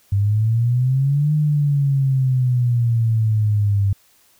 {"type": "exponential two-way sweep", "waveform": "sine", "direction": "up then down", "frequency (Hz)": [98, 152.6, 98], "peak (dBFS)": -14, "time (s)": [0.12, 3.93], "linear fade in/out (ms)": 5, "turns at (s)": 1.34, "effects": ["white hiss -56 dBFS RMS until 4.39 s"]}